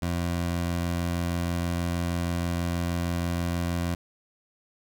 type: tone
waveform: 20% pulse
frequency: 86.3 Hz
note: F2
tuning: 20 cents flat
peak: -21 dBFS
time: 0.02-3.95 s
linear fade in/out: 5 ms
effects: none